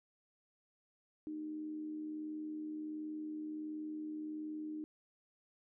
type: tone with amplitude modulation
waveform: sine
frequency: 307 Hz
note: D#4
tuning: 23 cents flat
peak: -38 dBFS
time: 1.27-4.84 s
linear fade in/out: 0 ms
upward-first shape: sine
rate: 81.4 Hz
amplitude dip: 40%
effects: none